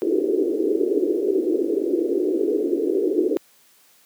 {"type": "band-pass noise", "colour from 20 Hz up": "pink", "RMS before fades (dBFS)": -21, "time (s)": [0.02, 3.37], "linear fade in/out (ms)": 0, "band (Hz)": [320, 430], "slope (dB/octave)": 48, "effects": ["white hiss -56 dBFS RMS until 4.05 s", "high-pass 150 Hz 12 dB/octave"]}